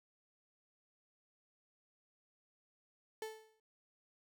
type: tone with exponential decay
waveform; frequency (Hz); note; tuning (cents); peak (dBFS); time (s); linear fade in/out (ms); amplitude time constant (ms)
35% pulse; 438.3; A4; -7; -37; 3.22-3.6; 2; 81
effects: none